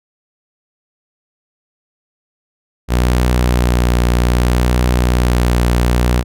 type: tone with vibrato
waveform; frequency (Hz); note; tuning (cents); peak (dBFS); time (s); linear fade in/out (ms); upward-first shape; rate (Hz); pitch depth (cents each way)
sawtooth; 60.8; B1; -26; -7; 2.88-6.24; 50; triangle; 0.63; 24
effects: none